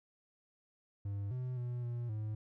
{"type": "tone with pitch steps", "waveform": "triangle", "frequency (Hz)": [100.4, 126.7, 122.2, 119.8, 107.6], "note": ["G2", "B2", "B2", "A#2", "A2"], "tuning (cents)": [42, 45, -18, 48, -38], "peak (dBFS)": -34, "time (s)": [1.05, 2.35], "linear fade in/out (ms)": 5, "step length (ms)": 260, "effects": []}